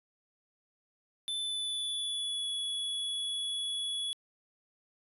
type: tone with pitch glide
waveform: square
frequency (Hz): 3520 to 3386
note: A7 to G#7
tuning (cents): 0 to +33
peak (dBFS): -33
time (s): 1.28-4.13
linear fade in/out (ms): 0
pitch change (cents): -67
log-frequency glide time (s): 1.39-2.48
effects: resampled to 32000 Hz